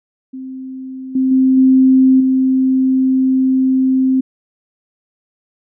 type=tone with level steps; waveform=sine; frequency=261.6 Hz; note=C4; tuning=in tune; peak=-25 / -11 / -8 / -6 / -10 dBFS; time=0.33-4.21 s; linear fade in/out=10 ms; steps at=1.15 / 1.31 / 1.57 / 2.2 s; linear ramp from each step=5 ms; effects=none